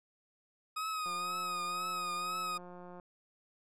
40% pulse tone with vibrato, 1255 Hz, D#6, 15 cents sharp, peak -34 dBFS, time 0.76-2.58 s, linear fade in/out 10 ms, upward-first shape triangle, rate 2 Hz, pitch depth 59 cents each way
click train, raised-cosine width 1 ms, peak -37 dBFS, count 346, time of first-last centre 1.06-2.998 s, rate 178 Hz
effects low-pass 12000 Hz 12 dB/octave

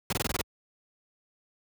pink noise bursts, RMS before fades -28 dBFS, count 7, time 0.1-0.414 s, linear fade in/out 2 ms, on 26 ms, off 22 ms, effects high-pass 60 Hz 12 dB/octave

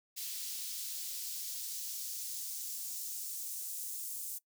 white noise with high-pass filter sweep, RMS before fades -41 dBFS, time 0.16-4.39 s, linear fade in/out 20 ms, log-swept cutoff 3800 to 8000 Hz, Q 1.1, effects noise-tail reverb RT60 0.1 s tail -21 dB re dry

